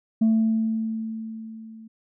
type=tone with level ramp; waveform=sine; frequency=222.2 Hz; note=A3; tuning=17 cents sharp; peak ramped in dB=-13 to -41 dBFS; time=0.21-1.88 s; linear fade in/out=10 ms; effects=tanh soft clip ceiling -14 dBFS